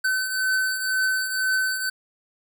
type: beating tone pair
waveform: square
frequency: 1522 / 1524 Hz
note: F#6 / G6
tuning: +48 / -49 cents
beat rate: 2 Hz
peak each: -30 / -23 dBFS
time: 0.04-1.9 s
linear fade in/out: 10 ms
effects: none